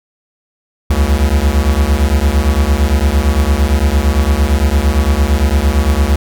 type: beating tone pair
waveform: square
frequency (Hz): 66.6 / 75.4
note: C2 / D2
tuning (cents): +31 / +46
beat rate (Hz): 8.8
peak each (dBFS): -13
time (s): 0.9-6.16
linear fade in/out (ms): 5
effects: none